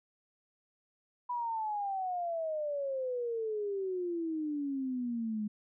sine exponential sweep, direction down, 987.8 to 207.7 Hz, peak -32 dBFS, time 1.29-5.48 s, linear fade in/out 10 ms, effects none

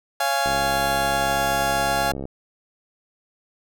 30% pulse chord, Db major, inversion none, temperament just, 554.4 / 693 / 831.5 Hz, Db5 / F5 / Ab5, 0 / -14 / +2 cents, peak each -26 / -21 / -21 dBFS, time 0.2-2.12 s, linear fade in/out 5 ms
click train, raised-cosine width 2 ms, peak -18 dBFS, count 123, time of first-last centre 0.46-2.254 s, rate 68 Hz
effects none

